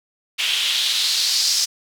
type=noise with band-pass filter sweep; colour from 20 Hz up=white; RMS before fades=-20 dBFS; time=0.38-1.66 s; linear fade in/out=20 ms; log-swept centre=2900 to 5300 Hz; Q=3.6; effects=none